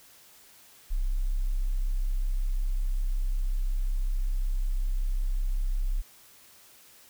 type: tone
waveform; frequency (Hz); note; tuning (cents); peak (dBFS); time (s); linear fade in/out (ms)
sine; 32.7; C1; 0; -24; 0.9-6.02; 20
effects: white hiss -55 dBFS RMS until 7.09 s